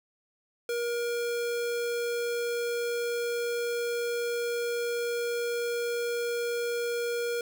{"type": "tone", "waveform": "square", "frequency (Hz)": 474.6, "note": "A#4", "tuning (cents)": 31, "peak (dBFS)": -29, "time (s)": [0.69, 7.41], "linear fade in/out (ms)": 2, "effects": []}